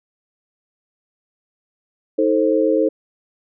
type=chord; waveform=sine; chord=A diminished; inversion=second; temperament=just; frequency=316.8 / 440 / 528 Hz; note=Eb4 / A4 / C5; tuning=+31 / 0 / +16 cents; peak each=-18 dBFS; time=2.18-2.89 s; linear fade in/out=10 ms; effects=none